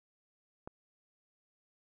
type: click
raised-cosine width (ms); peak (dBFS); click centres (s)
1; -29; 0.675
effects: none

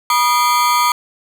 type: ring-modulated tone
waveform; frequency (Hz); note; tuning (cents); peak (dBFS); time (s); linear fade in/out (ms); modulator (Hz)
40% pulse; 1100; C#6; -14; -8; 0.1-0.92; 2; 130
effects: none

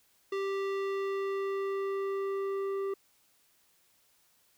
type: tone with low-pass filter sweep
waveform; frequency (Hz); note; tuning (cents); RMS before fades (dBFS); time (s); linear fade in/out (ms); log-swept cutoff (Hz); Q
square; 392; G4; 0; -33; 0.32-2.94; 5; 3600 to 1100; 0.73
effects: white hiss -68 dBFS RMS until 4.57 s

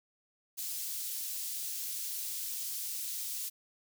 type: high-pass noise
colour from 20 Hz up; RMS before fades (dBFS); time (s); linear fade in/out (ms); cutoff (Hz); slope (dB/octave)
white; -38; 0.57-3.5; 20; 4500; 12
effects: none

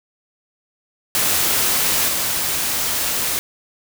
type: noise with level steps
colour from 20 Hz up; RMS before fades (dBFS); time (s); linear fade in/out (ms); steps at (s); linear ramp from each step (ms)
white; -18 / -21; 1.15-3.39; 0; 2.08; 10
effects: none

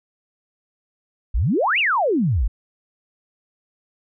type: exponential two-way sweep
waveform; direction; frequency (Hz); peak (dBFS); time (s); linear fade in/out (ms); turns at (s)
sine; up then down; 43.07 to 2960 to 43.07; -16; 1.34-2.48; 10; 1.79
effects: none

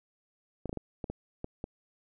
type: clicks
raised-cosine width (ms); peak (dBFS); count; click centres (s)
2; -22; 8; 0.657 / 0.694 / 0.729 / 0.773 / 1.042 / 1.1 / 1.444 / 1.641
effects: none

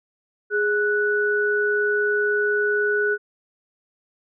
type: tone pair together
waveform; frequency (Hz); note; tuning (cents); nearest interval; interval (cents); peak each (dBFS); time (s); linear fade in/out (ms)
sine; 415 / 1479; G#4 / F#6; -1 / -1; octave + minor seventh; 2200; -21; 0.5-3.18; 50
effects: none

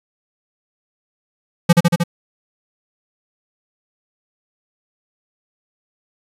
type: tone with echo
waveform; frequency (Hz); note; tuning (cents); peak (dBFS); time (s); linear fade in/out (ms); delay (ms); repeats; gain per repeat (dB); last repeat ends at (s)
square; 171.8; F3; -28; -6; 1.69-1.73; 10; 77; 4; -2; 2.038
effects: resampled to 32000 Hz + 8-bit

